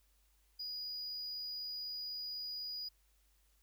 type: tone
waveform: triangle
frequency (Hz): 4912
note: D#8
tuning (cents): -23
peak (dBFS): -39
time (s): 0.59-2.89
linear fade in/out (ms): 10
effects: added 50 Hz sine -70 dBFS peak until 3.62 s + white hiss -75 dBFS RMS until 3.62 s